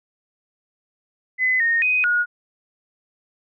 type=tone with pitch steps; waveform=sine; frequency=2025 / 1848 / 2503 / 1445 Hz; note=B6 / A#6 / D#7 / F#6; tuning=+43 / -16 / +10 / -41 cents; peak=-16 dBFS; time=1.38-2.26 s; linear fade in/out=50 ms; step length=220 ms; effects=none